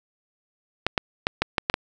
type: clicks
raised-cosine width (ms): 0.3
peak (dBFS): -4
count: 7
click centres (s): 0.866 / 0.978 / 1.269 / 1.42 / 1.582 / 1.699 / 1.741
effects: none